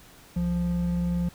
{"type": "tone pair together", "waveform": "triangle", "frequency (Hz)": [65.41, 174.62], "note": ["C2", "F3"], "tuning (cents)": [0, 0], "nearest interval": "octave + perfect fourth", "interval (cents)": 1700, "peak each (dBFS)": [-30, -22], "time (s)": [0.36, 1.29], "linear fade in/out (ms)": 5, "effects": ["pink hiss -52 dBFS RMS until 1.34 s"]}